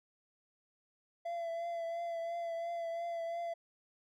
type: tone with vibrato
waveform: triangle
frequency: 676 Hz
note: E5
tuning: 43 cents sharp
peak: -34 dBFS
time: 1.25-3.54 s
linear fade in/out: 10 ms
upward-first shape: triangle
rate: 2.9 Hz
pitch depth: 32 cents each way
effects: none